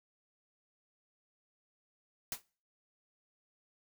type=noise with exponential decay; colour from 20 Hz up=white; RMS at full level=-33 dBFS; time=2.32-2.42 s; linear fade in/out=2 ms; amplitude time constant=21 ms; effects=noise-tail reverb RT60 0.4 s tail -23 dB re dry